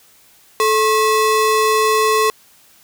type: ring-modulated tone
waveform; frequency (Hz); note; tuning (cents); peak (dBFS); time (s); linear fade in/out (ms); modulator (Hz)
square; 758; F#5; +42; -10; 0.6-2.3; 0; 323
effects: white hiss -50 dBFS RMS until 2.83 s